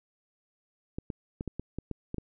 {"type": "clicks", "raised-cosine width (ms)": 3, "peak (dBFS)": -21, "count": 9, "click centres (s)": [0.985, 1.102, 1.409, 1.477, 1.596, 1.786, 1.913, 2.144, 2.183], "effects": []}